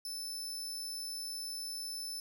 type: tone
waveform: sawtooth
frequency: 5274 Hz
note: E8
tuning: in tune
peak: -36 dBFS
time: 0.05-2.2 s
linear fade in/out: 2 ms
effects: none